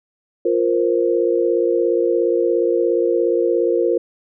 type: chord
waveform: sine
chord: F suspended fourth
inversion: none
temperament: equal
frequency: 349.2 / 466.2 / 523.3 Hz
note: F4 / Bb4 / C5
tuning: 0 / 0 / 0 cents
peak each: -18 / -18 / -21 dBFS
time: 0.45-3.98 s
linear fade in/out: 5 ms
effects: none